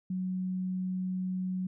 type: tone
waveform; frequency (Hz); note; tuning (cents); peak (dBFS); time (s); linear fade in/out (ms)
sine; 185; F#3; 0; -30; 0.1-1.67; 5
effects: none